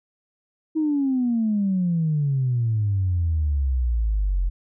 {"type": "exponential sweep", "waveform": "sine", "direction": "down", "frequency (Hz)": [320, 42.96], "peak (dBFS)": -18, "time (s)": [0.75, 4.5], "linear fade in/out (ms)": 20, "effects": ["tanh soft clip ceiling -14 dBFS"]}